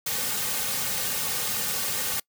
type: noise with comb filter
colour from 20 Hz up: white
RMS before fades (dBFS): -28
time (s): 0.06-2.2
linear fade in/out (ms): 5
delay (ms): 3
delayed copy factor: -0.9
effects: noise-tail reverb RT60 0.1 s tail -25 dB re dry